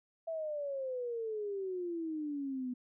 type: exponential sweep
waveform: sine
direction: down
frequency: 664 to 245.7 Hz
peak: -35 dBFS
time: 0.27-2.74 s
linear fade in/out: 10 ms
effects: none